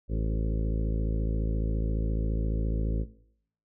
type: harmonic tone with a mistuned harmonic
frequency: 54.5 Hz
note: A1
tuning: 16 cents flat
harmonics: 1 / 2 / 3 / 4 / 5 / 6 / 7 / 8 / 9 / 10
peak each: -27 / -33 / -37 / -39 / -41 / -43 / -44 / -45 / -46 / -47 dBFS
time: 0.08-3.06 s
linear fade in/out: 50 ms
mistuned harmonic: 7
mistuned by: +26 cents
effects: noise-tail reverb RT60 0.7 s tail -18 dB re dry